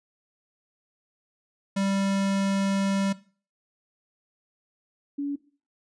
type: tone pair in turn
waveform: square / sine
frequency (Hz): 196 / 284.3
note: G3 / C#4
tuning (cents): 0 / +44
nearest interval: tritone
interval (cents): 644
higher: second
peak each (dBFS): -24 / -26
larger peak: first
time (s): 1.76-3.13 / 5.18-5.36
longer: first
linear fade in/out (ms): 10
effects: noise-tail reverb RT60 0.4 s tail -18 dB re dry + resampled to 22050 Hz